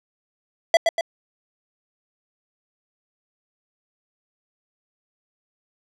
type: tone with echo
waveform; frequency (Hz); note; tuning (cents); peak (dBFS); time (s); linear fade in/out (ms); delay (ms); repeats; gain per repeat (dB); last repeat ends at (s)
square; 666; E5; +18; -11; 0.74-0.77; 2; 120; 2; -5; 1.01
effects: low-pass 6000 Hz 12 dB/octave